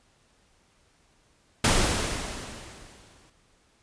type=noise with exponential decay; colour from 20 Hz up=pink; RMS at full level=-19 dBFS; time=1.64-3.3 s; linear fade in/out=5 ms; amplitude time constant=360 ms; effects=pink hiss -64 dBFS RMS until 3.82 s + resampled to 22050 Hz